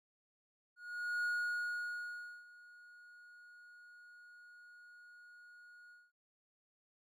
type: tone with ADSR envelope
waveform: triangle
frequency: 1444 Hz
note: F#6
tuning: 43 cents flat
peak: -31 dBFS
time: 0.76-6.12 s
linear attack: 480 ms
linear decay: 1200 ms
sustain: -23 dB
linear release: 210 ms
effects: none